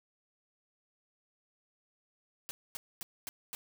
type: noise bursts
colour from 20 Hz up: white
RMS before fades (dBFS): -41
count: 5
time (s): 2.49-3.55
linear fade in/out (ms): 0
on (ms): 20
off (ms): 240
effects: none